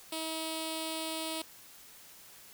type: tone with notch filter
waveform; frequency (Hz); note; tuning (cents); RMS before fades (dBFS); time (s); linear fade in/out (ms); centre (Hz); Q
5% pulse; 320; D#4; +49; -37; 0.12-1.42; 5; 1700; 0.69
effects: white hiss -54 dBFS RMS until 2.53 s